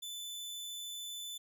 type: tone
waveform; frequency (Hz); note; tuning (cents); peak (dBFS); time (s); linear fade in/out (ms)
sawtooth; 3507; A7; -6; -38; 0.02-1.38; 10
effects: none